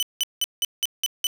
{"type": "tone bursts", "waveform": "sawtooth", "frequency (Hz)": 3000, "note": "F#7", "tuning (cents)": 23, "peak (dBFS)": -17, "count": 7, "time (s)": [0, 1.269], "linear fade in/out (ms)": 0, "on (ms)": 27, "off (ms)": 180, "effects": []}